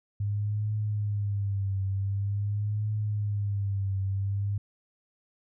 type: tone with vibrato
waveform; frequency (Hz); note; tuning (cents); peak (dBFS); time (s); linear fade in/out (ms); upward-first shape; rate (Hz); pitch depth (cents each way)
sine; 101.5; G#2; -39; -26; 0.2-4.58; 5; triangle; 0.46; 89
effects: none